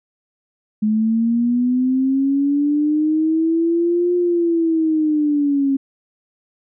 sine linear two-way sweep, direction up then down, 211.7 to 355.1 to 270.3 Hz, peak -14 dBFS, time 0.82-5.77 s, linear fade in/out 10 ms, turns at 4.15 s, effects none

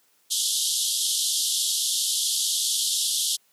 pink band-pass noise, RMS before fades -25 dBFS, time 0.3-3.37 s, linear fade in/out 20 ms, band 3100 to 12000 Hz, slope 96 dB/octave, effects white hiss -64 dBFS RMS until 3.52 s + high-pass 150 Hz 12 dB/octave

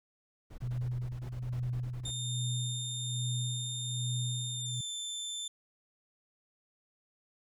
brown noise bursts, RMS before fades -45 dBFS, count 16, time 0.5-2.112 s, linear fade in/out 10 ms, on 82 ms, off 20 ms
sine tone with tremolo, 123.47 Hz, B2, in tune, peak -31 dBFS, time 0.62-4.81 s, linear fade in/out 5 ms, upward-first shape sine, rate 1.2 Hz, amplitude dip 60%
25% pulse tone with pitch glide, 3632 to 3545 Hz, A#7 to A7, -46 to +12 cents, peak -32 dBFS, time 2.05-5.48 s, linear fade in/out 5 ms, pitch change -42 cents, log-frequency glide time 4.5-4.87 s
effects none

